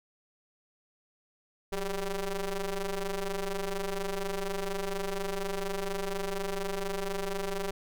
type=ring-modulated tone; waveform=sawtooth; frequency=193.9 Hz; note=G3; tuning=19 cents flat; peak=-24 dBFS; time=1.72-7.71 s; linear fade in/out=5 ms; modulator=206 Hz; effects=none